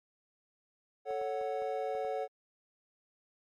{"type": "chord", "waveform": "triangle", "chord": "F# minor", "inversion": "first", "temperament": "equal", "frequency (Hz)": [440, 554.4, 740], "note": ["A4", "C#5", "F#5"], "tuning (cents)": [0, 0, 0], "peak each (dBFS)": -35, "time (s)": [1.05, 2.28], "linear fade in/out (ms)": 50}
{"type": "clicks", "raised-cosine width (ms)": 1, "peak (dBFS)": -40, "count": 6, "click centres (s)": [1.108, 1.215, 1.413, 1.621, 1.951, 2.049]}
{"effects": ["MP3 64 kbps"]}